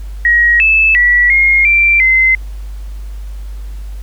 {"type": "tone with pitch steps", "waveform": "sine", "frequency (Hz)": [1896, 2620, 1950, 2142, 2354, 2063], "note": ["A#6", "E7", "B6", "C7", "D7", "C7"], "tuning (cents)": [29, -11, -23, 40, 3, -25], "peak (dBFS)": -6, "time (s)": [0.25, 2.35], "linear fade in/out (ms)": 2, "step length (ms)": 350, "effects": ["added 50 Hz sine -22 dBFS peak until 4.02 s", "pink hiss -45 dBFS RMS until 4.02 s"]}